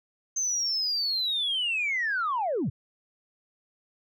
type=linear sweep; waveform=sine; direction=down; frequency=6300 to 90.1 Hz; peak=-24 dBFS; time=0.36-2.7 s; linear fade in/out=10 ms; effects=tanh soft clip ceiling -21 dBFS